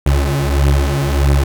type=beating tone pair; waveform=30% pulse; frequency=69.3 / 70.9 Hz; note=C#2 / C#2; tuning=0 / +40 cents; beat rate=1.6 Hz; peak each=-12 dBFS; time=0.06-1.44 s; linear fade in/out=5 ms; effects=none